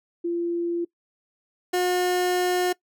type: tone pair in turn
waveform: sine / 30% pulse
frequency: 342.9 / 360 Hz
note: F4 / F#4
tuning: -32 / -47 cents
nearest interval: minor second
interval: 85 cents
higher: second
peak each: -23 / -18 dBFS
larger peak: second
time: 0.24-0.85 / 1.73-2.73 s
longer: second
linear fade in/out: 10 ms
effects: noise-tail reverb RT60 0.1 s tail -22 dB re dry